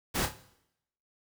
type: noise with echo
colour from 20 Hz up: pink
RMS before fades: -30 dBFS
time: 0.14-0.27 s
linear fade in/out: 20 ms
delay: 29 ms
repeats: 4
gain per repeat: -8 dB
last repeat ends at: 0.386 s
effects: noise-tail reverb RT60 0.8 s tail -17 dB re dry